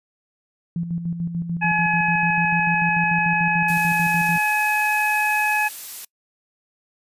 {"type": "tone with tremolo", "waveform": "sine", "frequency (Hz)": 170, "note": "F3", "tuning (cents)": -46, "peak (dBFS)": -21, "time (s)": [0.76, 4.38], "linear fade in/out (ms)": 2, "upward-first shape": "square", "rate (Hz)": 6.8, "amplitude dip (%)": 55}
{"type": "harmonic tone", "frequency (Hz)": 847, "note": "G#5", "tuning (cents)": 34, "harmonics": [1, 2, 3], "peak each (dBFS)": [-22, -22, -22], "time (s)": [1.61, 5.69], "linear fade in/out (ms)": 20}
{"type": "noise", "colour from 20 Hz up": "blue", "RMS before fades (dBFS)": -33, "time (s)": [3.68, 6.05], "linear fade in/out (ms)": 5}
{"effects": ["noise-tail reverb RT60 0.1 s tail -25 dB re dry", "resampled to 32000 Hz"]}